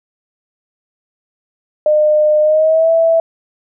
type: tone with pitch glide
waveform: sine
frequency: 607 to 658.1 Hz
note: D#5 to E5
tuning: -43 to -3 cents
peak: -8 dBFS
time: 1.86-3.2 s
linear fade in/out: 2 ms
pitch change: +140 cents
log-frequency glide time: 2.41-2.91 s
effects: none